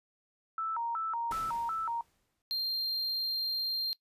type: tone with vibrato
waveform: sine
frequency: 1108.7 Hz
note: C#6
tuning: in tune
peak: -31 dBFS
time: 0.58-2.01 s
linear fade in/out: 2 ms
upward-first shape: square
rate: 2.7 Hz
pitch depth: 300 cents each way
type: noise with exponential decay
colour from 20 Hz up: pink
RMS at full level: -43 dBFS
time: 1.31-2.42 s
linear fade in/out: 1 ms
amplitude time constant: 240 ms
type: tone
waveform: triangle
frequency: 4186 Hz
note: C8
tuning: in tune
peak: -29 dBFS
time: 2.51-3.93 s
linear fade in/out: 0 ms
effects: noise-tail reverb RT60 0.1 s tail -20 dB re dry + resampled to 32000 Hz